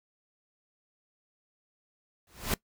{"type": "noise with exponential growth", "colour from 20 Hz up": "pink", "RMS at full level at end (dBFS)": -26, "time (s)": [2.27, 2.54], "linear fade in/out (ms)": 2, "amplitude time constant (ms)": 57, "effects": ["noise-tail reverb RT60 0.1 s tail -21 dB re dry"]}